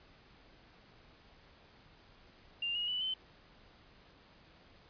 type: tone with pitch steps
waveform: sine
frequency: 2794 / 2881 / 2970 / 3063 Hz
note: F7 / F#7 / F#7 / G7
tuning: 0 / -47 / +6 / -41 cents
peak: -33 dBFS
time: 2.62-3.14 s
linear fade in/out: 5 ms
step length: 130 ms
effects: pink hiss -61 dBFS RMS until 4.89 s + resampled to 11025 Hz